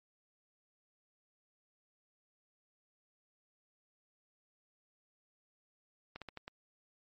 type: slowing click train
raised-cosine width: 0.3 ms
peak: -28 dBFS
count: 5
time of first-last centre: 6.16-6.479 s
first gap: 57 ms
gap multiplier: 1.23
effects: MP3 32 kbps